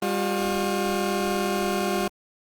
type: tone pair together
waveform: 20% pulse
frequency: 198.7 / 357.1 Hz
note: G3 / F4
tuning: +24 / +39 cents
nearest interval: minor seventh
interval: 1015 cents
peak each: -21 dBFS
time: 0.02-2.08 s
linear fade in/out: 5 ms
effects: Opus 24 kbps